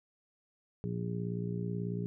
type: harmonic tone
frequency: 58.3 Hz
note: A#1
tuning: 1 cent sharp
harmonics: 2 / 3 / 4 / 5 / 6 / 7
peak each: -37 / -36 / -46 / -49 / -50 / -42 dBFS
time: 0.84-2.06 s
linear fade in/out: 0 ms
effects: none